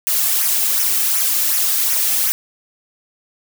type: noise with flanger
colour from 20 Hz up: blue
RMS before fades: -17 dBFS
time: 0.07-2.32 s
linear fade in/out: 0 ms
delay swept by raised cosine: 0.23 to 2.13 ms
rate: 2.7 Hz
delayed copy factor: -0.65
effects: none